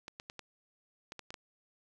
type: clicks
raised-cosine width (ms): 0.2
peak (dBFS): -26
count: 8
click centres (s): 0.081 / 0.199 / 0.299 / 0.393 / 1.121 / 1.193 / 1.305 / 1.342
effects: none